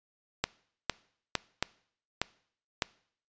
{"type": "clicks", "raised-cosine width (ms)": 0.2, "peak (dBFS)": -9, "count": 6, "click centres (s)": [0.44, 0.897, 1.353, 1.626, 2.216, 2.822], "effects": ["noise-tail reverb RT60 0.6 s tail -22 dB re dry", "resampled to 16000 Hz"]}